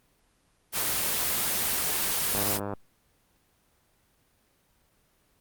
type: noise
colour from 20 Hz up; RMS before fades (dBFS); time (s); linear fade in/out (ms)
white; -27; 0.72-2.6; 50
type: click train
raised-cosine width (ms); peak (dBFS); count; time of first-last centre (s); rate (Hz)
1; -18; 40; 2.35-2.736; 101
effects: pink hiss -67 dBFS RMS until 5.4 s + Opus 24 kbps